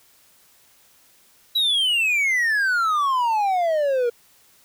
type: exponential sweep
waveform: triangle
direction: down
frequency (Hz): 3943 to 466.2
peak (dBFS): -16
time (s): 1.55-4.1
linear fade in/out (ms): 10
effects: white hiss -56 dBFS RMS until 4.64 s